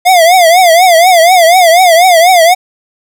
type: tone with vibrato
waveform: square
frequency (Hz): 698.5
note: F5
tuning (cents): 0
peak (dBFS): -3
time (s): 0.05-2.55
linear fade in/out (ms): 20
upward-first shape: triangle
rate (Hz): 4.1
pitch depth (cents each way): 160
effects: none